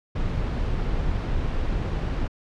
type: noise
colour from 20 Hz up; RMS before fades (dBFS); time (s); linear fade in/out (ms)
brown; -25; 0.15-2.28; 10
effects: low-pass 4000 Hz 12 dB/octave